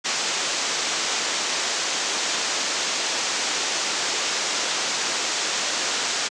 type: low-pass noise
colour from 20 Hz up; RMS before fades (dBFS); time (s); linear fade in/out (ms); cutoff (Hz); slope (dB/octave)
white; -25; 0.04-6.29; 20; 7300; 48
effects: high-pass 300 Hz 12 dB/octave + resampled to 22050 Hz